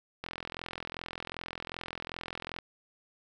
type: click train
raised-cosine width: 0.3 ms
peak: -21 dBFS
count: 101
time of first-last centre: 0.24-2.587 s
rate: 42.6 Hz
effects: none